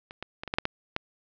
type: clicks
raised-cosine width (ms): 0.3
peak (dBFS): -25 / -19 / -19 / -20 / -12 / -6 / -10 / -11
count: 8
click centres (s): 0.109 / 0.226 / 0.435 / 0.477 / 0.539 / 0.585 / 0.654 / 0.964
effects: low-pass 5000 Hz 12 dB/octave